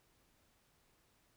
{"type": "silence", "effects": ["pink hiss -73 dBFS RMS until 1.36 s"]}